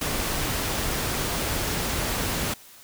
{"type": "noise", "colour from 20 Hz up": "pink", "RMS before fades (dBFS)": -27, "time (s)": [0.01, 2.54], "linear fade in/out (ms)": 5, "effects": ["white hiss -49 dBFS RMS until 2.83 s"]}